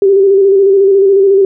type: tone with vibrato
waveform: sine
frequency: 392 Hz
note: G4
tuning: in tune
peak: -4 dBFS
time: 0.02-1.45 s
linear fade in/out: 2 ms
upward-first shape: square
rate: 14 Hz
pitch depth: 35 cents each way
effects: none